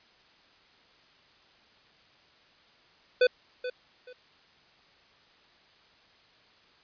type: tone with echo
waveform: square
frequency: 500 Hz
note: B4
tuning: 21 cents sharp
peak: -19 dBFS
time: 3.21-3.27 s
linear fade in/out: 5 ms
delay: 430 ms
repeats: 2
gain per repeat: -13 dB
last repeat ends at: 4.13 s
effects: white hiss -60 dBFS RMS until 6.83 s + resampled to 11025 Hz